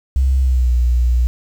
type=tone with pitch glide; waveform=sine; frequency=66.1 to 60.61 Hz; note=C2 to B1; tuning=+18 to -32 cents; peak=-10 dBFS; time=0.16-1.27 s; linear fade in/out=0 ms; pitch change=-150 cents; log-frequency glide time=0.39-0.72 s; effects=tanh soft clip ceiling -7 dBFS + 7-bit